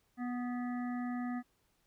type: harmonic tone with a mistuned harmonic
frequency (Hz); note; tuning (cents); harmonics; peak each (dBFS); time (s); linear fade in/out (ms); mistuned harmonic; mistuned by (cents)
245.2; B3; -12; 1 / 3 / 5 / 7 / 8; -35 / -45 / -49 / -52 / -53; 0.17-1.43; 50; 5; +19
effects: pink hiss -75 dBFS RMS until 1.86 s